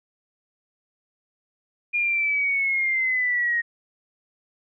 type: linear sweep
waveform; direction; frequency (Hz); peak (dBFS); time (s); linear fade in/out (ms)
sine; down; 2427 to 1867; -20; 1.93-3.62; 20
effects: none